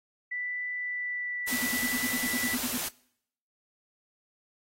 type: tone with vibrato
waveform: sine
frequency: 1975 Hz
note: B6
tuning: in tune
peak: -31 dBFS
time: 0.31-2.55 s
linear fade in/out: 10 ms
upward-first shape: triangle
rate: 0.69 Hz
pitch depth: 8 cents each way
type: noise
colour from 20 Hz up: white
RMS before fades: -33 dBFS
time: 1.47-2.89 s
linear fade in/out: 10 ms
type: tone bursts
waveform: sine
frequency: 246.9 Hz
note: B3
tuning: in tune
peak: -30 dBFS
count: 13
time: 1.52-2.779 s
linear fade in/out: 10 ms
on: 47 ms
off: 54 ms
effects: noise-tail reverb RT60 0.7 s tail -23 dB re dry + AAC 48 kbps